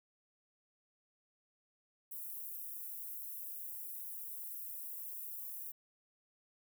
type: high-pass noise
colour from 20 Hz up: white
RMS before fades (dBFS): -45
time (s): 2.11-5.72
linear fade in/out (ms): 10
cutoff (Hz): 12000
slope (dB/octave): 24
effects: none